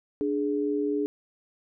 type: tone pair together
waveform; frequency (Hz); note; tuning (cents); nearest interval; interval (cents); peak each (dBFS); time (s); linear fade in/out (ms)
sine; 293.7 / 417.4; D4 / G#4; 0 / +9; tritone; 609; -27; 0.21-1.06; 0
effects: none